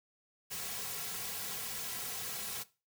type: noise with comb filter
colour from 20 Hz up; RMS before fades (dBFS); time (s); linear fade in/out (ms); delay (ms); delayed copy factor
white; -40; 0.5-2.64; 20; 3.3; -1
effects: noise-tail reverb RT60 0.3 s tail -18 dB re dry